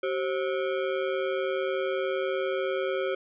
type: ring-modulated tone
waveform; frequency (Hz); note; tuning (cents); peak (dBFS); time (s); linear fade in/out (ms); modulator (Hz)
square; 458.3; A#4; -29; -24; 0.03-3.15; 5; 75.4
effects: resampled to 8000 Hz + 11-bit